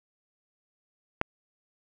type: click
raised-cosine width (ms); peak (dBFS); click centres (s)
0.5; -9; 1.214
effects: none